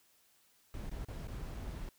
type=noise with dropouts; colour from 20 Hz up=brown; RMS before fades=-42 dBFS; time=0.74-1.89 s; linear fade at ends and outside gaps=1 ms; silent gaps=0.895-0.913 / 1.048-1.085 / 1.273-1.282 s; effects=white hiss -69 dBFS RMS until 1.98 s